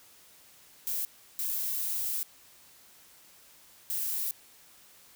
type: noise bursts at uneven times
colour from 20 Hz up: violet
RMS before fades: -32 dBFS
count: 3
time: 0.87-1.05 / 1.39-2.23 / 3.9-4.31 s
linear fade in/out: 0 ms
effects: white hiss -57 dBFS RMS until 5.15 s